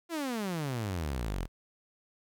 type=exponential sweep; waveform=sawtooth; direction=down; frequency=349.2 to 38.89 Hz; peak=-28 dBFS; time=0.09-1.48 s; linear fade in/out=50 ms; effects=11-bit